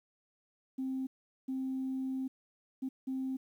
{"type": "tone bursts at uneven times", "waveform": "sine", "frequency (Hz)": 263.1, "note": "C4", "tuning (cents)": 10, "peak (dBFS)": -32, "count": 4, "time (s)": [[0.78, 1.07], [1.48, 2.28], [2.82, 2.89], [3.07, 3.37]], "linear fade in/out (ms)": 10, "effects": ["tanh soft clip ceiling -29 dBFS", "11-bit"]}